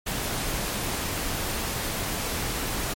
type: noise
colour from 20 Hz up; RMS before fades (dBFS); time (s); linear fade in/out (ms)
pink; -29; 0.06-2.94; 10
effects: MP3 64 kbps